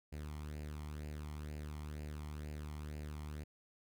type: tone with flanger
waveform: sawtooth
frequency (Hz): 75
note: D2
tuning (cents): +37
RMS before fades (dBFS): -45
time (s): 0.12-3.44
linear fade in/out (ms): 10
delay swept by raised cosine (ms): 0.42 to 0.95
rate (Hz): 2.1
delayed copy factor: +0.6
effects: none